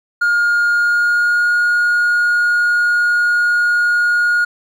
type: tone with pitch glide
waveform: triangle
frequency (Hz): 1420 to 1434.8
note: F6 to F6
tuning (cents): +28 to +46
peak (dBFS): -9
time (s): 0.21-4.45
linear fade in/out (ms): 10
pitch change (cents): +18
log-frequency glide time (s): 0.7-1.53
effects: tanh soft clip ceiling -5 dBFS